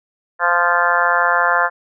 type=harmonic tone; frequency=174 Hz; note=F3; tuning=6 cents flat; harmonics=3 / 4 / 5 / 6 / 7 / 8 / 9 / 10; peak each=-24 / -21 / -23 / -19 / -24 / -19 / -22 / -20 dBFS; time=0.39-1.7 s; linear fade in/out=50 ms; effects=none